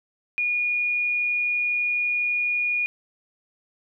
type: tone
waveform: sine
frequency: 2442 Hz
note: D#7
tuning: 33 cents flat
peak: -21 dBFS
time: 0.38-2.86 s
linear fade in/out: 0 ms
effects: none